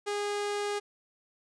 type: tone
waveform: sawtooth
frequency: 410.5 Hz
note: G#4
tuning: 20 cents flat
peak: -26 dBFS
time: 0.06-0.8 s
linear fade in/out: 20 ms
effects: resampled to 22050 Hz